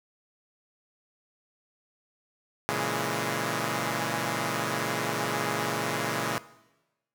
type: chord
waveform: 5% pulse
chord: A# half-diminished seventh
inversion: none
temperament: equal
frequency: 116.54 / 138.59 / 164.81 / 207.7 Hz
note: A#2 / C#3 / E3 / G#3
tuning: 0 / 0 / 0 / 0 cents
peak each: -22 dBFS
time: 2.69-6.38 s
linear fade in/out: 0 ms
effects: noise-tail reverb RT60 1.0 s tail -18 dB re dry